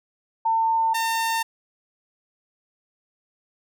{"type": "tone pair in turn", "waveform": ["sine", "sawtooth"], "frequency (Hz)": [901, 906.7], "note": ["A5", "A#5"], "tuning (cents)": [41, -48], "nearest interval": "unison", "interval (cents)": 11, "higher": "second", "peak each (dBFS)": -18, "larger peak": "neither", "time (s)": [[0.45, 0.94], [0.94, 1.43]], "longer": "neither", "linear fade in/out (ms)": 10, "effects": []}